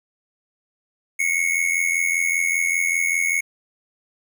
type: tone with amplitude modulation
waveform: square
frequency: 2194 Hz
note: C#7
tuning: 18 cents flat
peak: -16 dBFS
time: 1.19-3.41 s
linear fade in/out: 10 ms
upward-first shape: sine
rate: 85.1 Hz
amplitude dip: 75%
effects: none